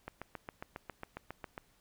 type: click train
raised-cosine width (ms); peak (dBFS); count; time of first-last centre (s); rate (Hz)
0.5; -26; 12; 0.08-1.579; 7.34
effects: pink hiss -69 dBFS RMS until 1.8 s